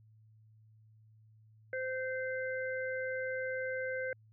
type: harmonic tone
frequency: 518 Hz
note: C5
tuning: 17 cents flat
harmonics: 1 / 3 / 4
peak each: -36 / -39 / -44 dBFS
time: 1.73-4.13 s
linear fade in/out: 2 ms
effects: added 109 Hz sine -59 dBFS peak until 4.32 s